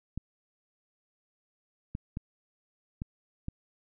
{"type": "clicks", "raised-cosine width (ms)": 5, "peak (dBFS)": -22, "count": 5, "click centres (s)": [0.176, 1.951, 2.171, 3.019, 3.484], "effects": []}